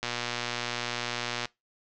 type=click train; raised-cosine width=0.2 ms; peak=-13 dBFS; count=172; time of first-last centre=0.03-1.455 s; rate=120 Hz; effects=noise-tail reverb RT60 0.2 s tail -23 dB re dry + low-pass 7000 Hz 12 dB/octave